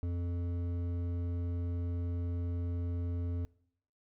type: tone with hard clipping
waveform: sine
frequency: 87 Hz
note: F2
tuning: 6 cents flat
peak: -34 dBFS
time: 0.03-3.45 s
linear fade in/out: 0 ms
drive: 10 dB
effects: noise-tail reverb RT60 0.7 s tail -23 dB re dry